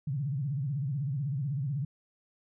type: tone with vibrato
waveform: sine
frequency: 138.59 Hz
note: C#3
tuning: in tune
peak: -29 dBFS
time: 0.07-1.85 s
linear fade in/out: 5 ms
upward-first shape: sine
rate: 16 Hz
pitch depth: 190 cents each way
effects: none